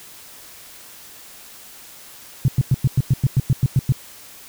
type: tone bursts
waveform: sine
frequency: 130.8 Hz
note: C3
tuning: in tune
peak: -11 dBFS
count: 12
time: 2.45-3.923 s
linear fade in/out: 2 ms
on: 32 ms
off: 99 ms
effects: white hiss -42 dBFS RMS until 4.48 s